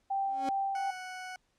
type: tone with tremolo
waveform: sine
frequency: 784 Hz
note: G5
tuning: in tune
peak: -28 dBFS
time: 0.1-0.91 s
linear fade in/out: 10 ms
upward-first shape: sine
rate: 2.6 Hz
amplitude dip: 30%
type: tone with exponential growth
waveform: 30% pulse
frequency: 275.1 Hz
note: C#4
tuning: 13 cents flat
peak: -29 dBFS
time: 0.24-0.49 s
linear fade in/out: 2 ms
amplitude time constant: 53 ms
type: tone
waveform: 20% pulse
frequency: 740 Hz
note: F#5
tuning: in tune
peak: -35 dBFS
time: 0.75-1.36 s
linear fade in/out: 2 ms
effects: pink hiss -74 dBFS RMS until 1.58 s + low-pass 8000 Hz 12 dB/octave